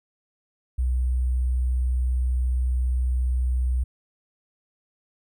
sine tone with sample-and-hold, 62.7 Hz, B1, 27 cents sharp, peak -20 dBFS, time 0.78-3.84 s, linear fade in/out 10 ms, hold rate 8820 Hz, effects none

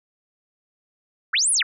sine linear two-way sweep, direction up then down, 1108.7 to 10550 to 1108.7 Hz, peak -17 dBFS, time 1.33-1.63 s, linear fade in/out 10 ms, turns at 1.51 s, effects none

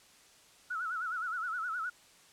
sine tone with vibrato, 1382 Hz, F6, 19 cents flat, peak -33 dBFS, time 0.7-1.9 s, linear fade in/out 10 ms, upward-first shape sine, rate 9.6 Hz, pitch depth 130 cents each way, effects white hiss -60 dBFS RMS until 2.32 s + low-pass 9000 Hz 12 dB/octave

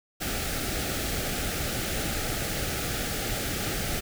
pink band-stop noise, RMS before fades -30 dBFS, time 0.2-4.01 s, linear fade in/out 20 ms, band 840 to 1200 Hz, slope 96 dB/octave, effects none

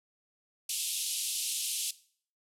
white band-pass noise, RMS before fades -34 dBFS, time 0.69-1.91 s, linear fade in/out 5 ms, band 2700 to 12000 Hz, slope 48 dB/octave, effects noise-tail reverb RT60 0.5 s tail -18 dB re dry

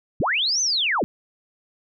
sine linear two-way sweep, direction up then down, 58.2 to 6272 to 135.9 Hz, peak -19 dBFS, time 0.2-1.04 s, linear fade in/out 0 ms, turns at 0.61 s, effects none

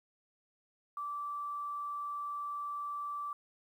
sine tone with quantisation, 1164 Hz, D6, 16 cents flat, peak -36 dBFS, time 0.97-3.33 s, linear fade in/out 2 ms, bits 11, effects none

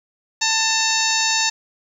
harmonic tone with a mistuned harmonic, 890 Hz, A5, 20 cents sharp, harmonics 1 / 2 / 3 / 4 / 5 / 6 / 7 / 8, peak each -25 / -25 / -25 / -25 / -25 / -25 / -25 / -25 dBFS, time 0.41-1.5 s, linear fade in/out 10 ms, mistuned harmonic 4, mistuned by +76 cents, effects 8-bit

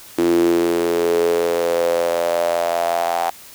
sawtooth tone with high-pass filter sweep, 85.3 Hz, F2, 40 cents flat, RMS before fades -18 dBFS, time 0.18-3.3 s, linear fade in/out 0 ms, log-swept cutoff 320 to 760 Hz, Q 8.1, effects white hiss -41 dBFS RMS until 3.54 s

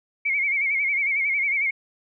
sine tone with vibrato, 2217 Hz, C#7, in tune, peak -20 dBFS, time 0.25-1.71 s, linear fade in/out 10 ms, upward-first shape sine, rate 11 Hz, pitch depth 80 cents each way, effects none

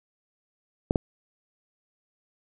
clicks, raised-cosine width 2 ms, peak -9 dBFS, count 2, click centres 0.909 / 0.958 s, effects none

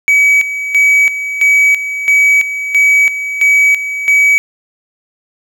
triangle tone with tremolo, 2276 Hz, C#7, 45 cents sharp, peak -4 dBFS, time 0.08-4.38 s, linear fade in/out 0 ms, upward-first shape square, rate 1.5 Hz, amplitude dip 70%, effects none

